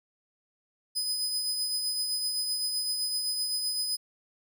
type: tone with tremolo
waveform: sawtooth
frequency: 5010 Hz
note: D#8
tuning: 11 cents sharp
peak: -24 dBFS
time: 0.95-3.97 s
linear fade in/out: 20 ms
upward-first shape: triangle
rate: 7.8 Hz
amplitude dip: 40%
effects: none